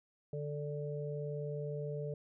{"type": "harmonic tone", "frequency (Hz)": 146.83, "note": "D3", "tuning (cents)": 0, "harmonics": [1, 3, 4], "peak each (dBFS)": [-39, -41, -45], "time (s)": [0.33, 2.14], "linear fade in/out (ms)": 2, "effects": []}